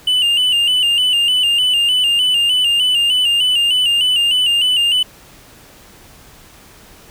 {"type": "tone with vibrato", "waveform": "triangle", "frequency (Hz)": 2900, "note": "F#7", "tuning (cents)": -35, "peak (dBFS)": -10, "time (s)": [0.07, 5.03], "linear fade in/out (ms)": 5, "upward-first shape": "square", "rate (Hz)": 3.3, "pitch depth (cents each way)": 56, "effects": ["pink hiss -43 dBFS RMS until 7.1 s"]}